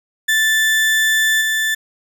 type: tone with level steps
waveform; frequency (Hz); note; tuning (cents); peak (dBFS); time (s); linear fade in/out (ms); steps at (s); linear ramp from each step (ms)
35% pulse; 1760; A6; 0; -11 / -14; 0.28-1.75; 10; 1.41; 5
effects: none